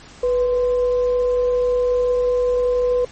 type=tone with frequency modulation; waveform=sine; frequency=493.9 Hz; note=B4; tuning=in tune; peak=-15 dBFS; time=0.23-3.05 s; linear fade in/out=5 ms; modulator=546 Hz; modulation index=0.22; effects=pink hiss -43 dBFS RMS until 3.11 s + MP3 32 kbps